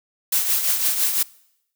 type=noise with tremolo; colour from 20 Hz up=blue; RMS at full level=-18 dBFS; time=0.32-1.23 s; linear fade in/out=5 ms; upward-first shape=triangle; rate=5.9 Hz; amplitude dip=60%; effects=noise-tail reverb RT60 0.8 s tail -23 dB re dry